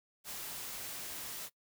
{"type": "noise", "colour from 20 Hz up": "white", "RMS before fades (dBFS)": -43, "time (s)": [0.24, 1.5], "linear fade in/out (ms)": 50, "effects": ["noise-tail reverb RT60 0.1 s tail -21 dB re dry"]}